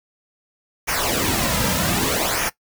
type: noise with flanger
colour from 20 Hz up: pink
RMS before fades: -21 dBFS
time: 0.87-2.5 s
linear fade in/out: 20 ms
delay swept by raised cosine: 0.24 to 2.74 ms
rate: 0.64 Hz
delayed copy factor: -0.7
effects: noise-tail reverb RT60 0.1 s tail -18 dB re dry